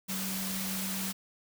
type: tone in noise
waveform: sine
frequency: 191 Hz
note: G3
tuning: 45 cents flat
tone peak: -36 dBFS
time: 0.08-1.13 s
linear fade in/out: 20 ms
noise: white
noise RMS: -36 dBFS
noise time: 0.08-1.13 s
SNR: -3 dB
effects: none